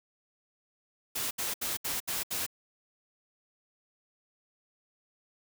white noise bursts, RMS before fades -33 dBFS, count 6, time 1.15-2.465 s, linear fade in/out 10 ms, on 160 ms, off 71 ms, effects none

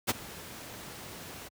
pink noise with ADSR envelope, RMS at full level -24 dBFS, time 0.07-1.49 s, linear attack 26 ms, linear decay 26 ms, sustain -20 dB, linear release 20 ms, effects high-pass 80 Hz 12 dB/octave

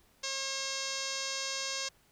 5% pulse tone with low-pass filter, 540 Hz, C#5, 45 cents flat, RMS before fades -36 dBFS, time 0.23-1.89 s, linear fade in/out 10 ms, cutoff 6200 Hz, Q 2.5, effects pink hiss -66 dBFS RMS until 2.11 s

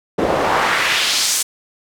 pink noise with band-pass filter sweep, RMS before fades -17 dBFS, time 0.18-1.43 s, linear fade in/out 10 ms, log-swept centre 390 to 8700 Hz, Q 1.3, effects none

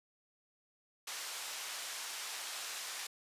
white band-pass noise, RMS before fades -43 dBFS, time 1.07-3.07 s, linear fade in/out 5 ms, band 720 to 7600 Hz, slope 12 dB/octave, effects resampled to 32000 Hz

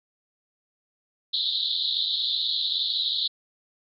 pink band-pass noise, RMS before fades -26 dBFS, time 1.33-3.28 s, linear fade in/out 10 ms, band 3500 to 4200 Hz, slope 96 dB/octave, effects MP3 96 kbps

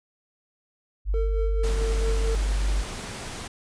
sine tone, 49.09 Hz, G1, 3 cents sharp, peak -21 dBFS, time 1.05-2.85 s, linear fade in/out 50 ms
triangle tone with tremolo, 450.9 Hz, A4, 42 cents sharp, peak -25 dBFS, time 1.14-2.35 s, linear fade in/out 0 ms, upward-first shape sine, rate 4.5 Hz, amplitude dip 55%
pink low-pass noise, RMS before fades -36 dBFS, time 1.63-3.48 s, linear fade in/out 10 ms, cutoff 9700 Hz, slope 48 dB/octave
effects none

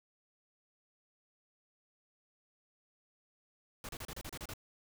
pink noise bursts, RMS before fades -44 dBFS, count 9, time 3.84-4.537 s, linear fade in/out 2 ms, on 49 ms, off 32 ms, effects none

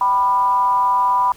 sine tone with frequency modulation, 987.8 Hz, B5, in tune, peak -13 dBFS, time 0.01-1.32 s, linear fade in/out 2 ms, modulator 211 Hz, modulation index 0.49, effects pink hiss -46 dBFS RMS until 1.36 s

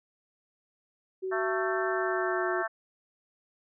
sine tone with pitch glide, 377.1 to 364.7 Hz, F#4 to F#4, +33 to -25 cents, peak -30 dBFS, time 1.22-2.63 s, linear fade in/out 20 ms, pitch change -58 cents, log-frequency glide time 1.91-2.48 s
harmonic tone, 222.5 Hz, A3, 20 cents sharp, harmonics 3 / 4 / 5 / 6 / 7 / 8, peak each -33 / -39 / -36 / -36 / -35 / -37 dBFS, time 1.31-2.68 s, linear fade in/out 20 ms
effects none

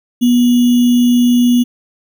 sine tone with sample-and-hold, 243.3 Hz, B3, 26 cents flat, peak -7 dBFS, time 0.21-1.64 s, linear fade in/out 20 ms, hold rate 3150 Hz, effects none

